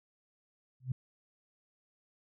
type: tone with exponential growth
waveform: sine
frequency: 128.4 Hz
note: C3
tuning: 32 cents flat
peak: -26 dBFS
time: 0.8-0.92 s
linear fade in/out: 5 ms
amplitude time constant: 25 ms
effects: none